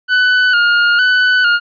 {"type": "tone with vibrato", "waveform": "40% pulse", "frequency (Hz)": 1458, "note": "F#6", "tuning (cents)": -26, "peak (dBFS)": -8, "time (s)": [0.08, 1.6], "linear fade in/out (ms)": 50, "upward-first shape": "square", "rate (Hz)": 1.1, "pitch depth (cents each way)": 46, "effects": ["resampled to 11025 Hz"]}